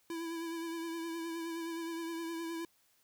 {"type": "tone with vibrato", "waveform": "square", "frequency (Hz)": 332, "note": "E4", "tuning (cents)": 12, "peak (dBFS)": -38, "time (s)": [0.1, 2.65], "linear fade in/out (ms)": 2, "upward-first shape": "triangle", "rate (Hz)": 9.6, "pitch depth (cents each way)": 37, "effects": ["white hiss -71 dBFS RMS until 3.03 s"]}